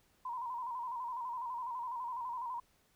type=tone with vibrato; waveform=sine; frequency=977 Hz; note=B5; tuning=19 cents flat; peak=-37 dBFS; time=0.25-2.6 s; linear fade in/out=5 ms; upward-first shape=square; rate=12 Hz; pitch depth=68 cents each way; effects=pink hiss -71 dBFS RMS until 2.95 s